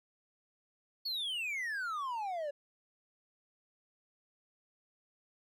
triangle exponential sweep, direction down, 4500 to 560 Hz, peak -33 dBFS, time 1.05-2.51 s, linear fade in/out 10 ms, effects none

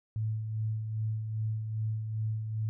sine tone with tremolo, 109.4 Hz, A2, 9 cents flat, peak -28 dBFS, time 0.16-2.69 s, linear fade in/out 0 ms, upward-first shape sine, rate 2.5 Hz, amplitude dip 45%, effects none

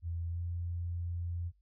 sine tone with pitch glide, 84.5 to 86.33 Hz, E2 to F2, +43 to -19 cents, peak -34 dBFS, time 0.02-1.52 s, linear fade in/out 50 ms, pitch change +38 cents, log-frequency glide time 0.3-0.39 s, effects noise-tail reverb RT60 0.1 s tail -25 dB re dry + added 50 Hz sine -66 dBFS peak until 1.61 s

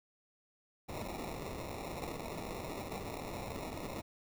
blue noise with sample-and-hold, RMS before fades -42 dBFS, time 0.88-4.02 s, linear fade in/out 20 ms, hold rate 1575 Hz, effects none

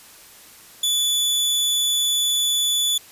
sawtooth tone, 3462 Hz, A7, 29 cents flat, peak -15 dBFS, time 0.83-2.98 s, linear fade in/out 5 ms, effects white hiss -46 dBFS RMS until 3.11 s + resampled to 32000 Hz

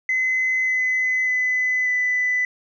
sine tone with pitch steps, 2038 / 2024 / 2010 / 1996.1 Hz, C7 / B6 / B6 / B6, -46 / +42 / +30 / +18 cents, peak -17 dBFS, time 0.09-2.45 s, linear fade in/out 2 ms, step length 590 ms, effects tanh soft clip ceiling -14 dBFS

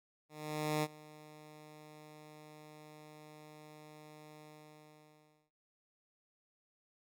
10% pulse tone with ADSR envelope, 152.4 Hz, D#3, 36 cents flat, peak -23 dBFS, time 0.29-5.51 s, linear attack 540 ms, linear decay 43 ms, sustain -22 dB, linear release 1100 ms, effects none

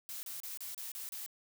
blue noise bursts, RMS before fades -43 dBFS, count 7, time 0.09-1.262 s, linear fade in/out 0 ms, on 140 ms, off 32 ms, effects none

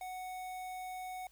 square tone with notch filter, 740 Hz, F#5, in tune, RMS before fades -43 dBFS, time 0.01-1.27 s, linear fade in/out 2 ms, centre 4700 Hz, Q 1.3, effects added 50 Hz sine -66 dBFS peak until 1.31 s + white hiss -69 dBFS RMS until 1.31 s

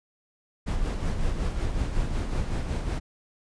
brown noise with tremolo, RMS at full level -25 dBFS, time 0.66-3 s, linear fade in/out 20 ms, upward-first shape sine, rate 5.4 Hz, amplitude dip 45%, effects resampled to 22050 Hz

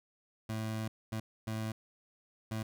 25% pulse tone bursts at uneven times, 110 Hz, A2, in tune, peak -31 dBFS, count 4, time 0.49-0.88 / 1.12-1.2 / 1.47-1.72 / 2.51-2.63 s, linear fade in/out 5 ms, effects none

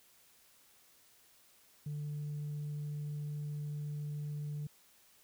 sine tone, 147.7 Hz, D3, 10 cents sharp, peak -35 dBFS, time 1.86-4.67 s, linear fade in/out 5 ms, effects tanh soft clip ceiling -35 dBFS + white hiss -65 dBFS RMS until 5.23 s

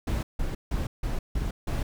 brown noise bursts, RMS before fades -28 dBFS, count 6, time 0.07-1.83 s, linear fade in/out 5 ms, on 160 ms, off 160 ms, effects none

